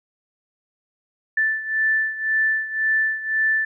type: beating tone pair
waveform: sine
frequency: 1760 / 1761.9 Hz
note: A6 / A6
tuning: 0 / +2 cents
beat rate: 1.9 Hz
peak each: -20 / -24 dBFS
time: 1.37-3.65 s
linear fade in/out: 5 ms
effects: none